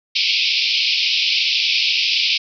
pink band-pass noise, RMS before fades -18 dBFS, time 0.15-2.38 s, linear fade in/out 10 ms, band 2300 to 5300 Hz, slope 96 dB/octave, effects none

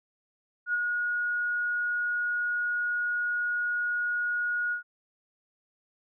sine tone with ADSR envelope, 1446 Hz, F#6, 40 cents flat, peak -23 dBFS, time 0.66-4.83 s, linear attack 76 ms, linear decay 29 ms, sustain -3 dB, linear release 110 ms, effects none

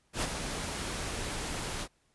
pink noise with ADSR envelope, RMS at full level -29 dBFS, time 0.13-1.88 s, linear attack 96 ms, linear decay 35 ms, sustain -7 dB, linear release 55 ms, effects pink hiss -71 dBFS RMS until 2.14 s + resampled to 24000 Hz

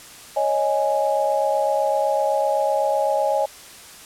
sine chord, C# suspended second, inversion none, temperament equal, 554.4 / 622.3 / 830.6 Hz, C#5 / D#5 / G#5, 0 / 0 / 0 cents, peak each -22 dBFS, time 0.36-3.46 s, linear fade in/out 10 ms, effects white hiss -42 dBFS RMS until 4.05 s + low-pass 11000 Hz 12 dB/octave

